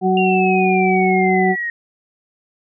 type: harmonic tone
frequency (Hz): 186.7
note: F#3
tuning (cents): +16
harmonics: 1 / 2 / 4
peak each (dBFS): -17 / -17 / -17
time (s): 0.01-1.56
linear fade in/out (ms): 50
type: exponential sweep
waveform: sine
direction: down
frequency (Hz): 2792 to 1862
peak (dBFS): -20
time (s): 0.17-1.7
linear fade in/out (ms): 2
effects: none